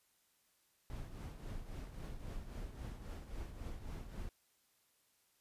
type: noise with tremolo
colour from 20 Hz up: brown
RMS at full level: -43 dBFS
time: 0.9-4.29 s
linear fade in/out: 0 ms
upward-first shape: triangle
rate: 3.7 Hz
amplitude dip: 65%
effects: white hiss -75 dBFS RMS until 5.4 s + resampled to 32000 Hz